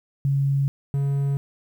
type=tone pair in turn; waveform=sine / triangle; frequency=138.59 / 139.63 Hz; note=C#3 / C#3; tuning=0 / +13 cents; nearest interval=unison; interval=13 cents; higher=second; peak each=-18 dBFS; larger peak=neither; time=0.25-0.68 / 0.94-1.37 s; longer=neither; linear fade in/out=0 ms; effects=9-bit